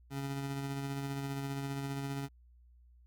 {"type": "tone with tremolo", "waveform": "25% pulse", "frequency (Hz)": 138.4, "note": "C#3", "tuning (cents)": -2, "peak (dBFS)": -31, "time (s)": [0.1, 2.29], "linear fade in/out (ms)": 50, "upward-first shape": "sine", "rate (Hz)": 15, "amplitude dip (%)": 30, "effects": ["added 60 Hz sine -58 dBFS peak until 3.06 s"]}